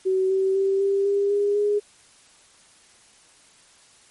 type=tone with pitch steps; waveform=sine; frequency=377.6 / 383.3 / 389.1 / 395 / 401 / 407 / 413.2 Hz; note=F#4 / G4 / G4 / G4 / G4 / G#4 / G#4; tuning=+35 / -39 / -13 / +13 / +39 / -35 / -9 cents; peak=-18 dBFS; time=0.05-1.8 s; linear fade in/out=20 ms; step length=250 ms; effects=white hiss -54 dBFS RMS until 4.1 s + MP3 48 kbps